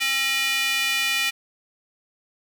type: tone with high-pass filter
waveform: square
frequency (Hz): 268.9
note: C4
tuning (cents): +47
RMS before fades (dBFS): -23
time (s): 0-1.31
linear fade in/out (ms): 20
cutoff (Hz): 2400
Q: 2.7
effects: none